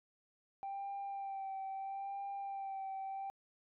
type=tone with vibrato; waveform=sine; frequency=784 Hz; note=G5; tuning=in tune; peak=-38 dBFS; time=0.63-3.3 s; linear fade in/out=0 ms; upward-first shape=sine; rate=0.76 Hz; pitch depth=25 cents each way; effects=tanh soft clip ceiling -37 dBFS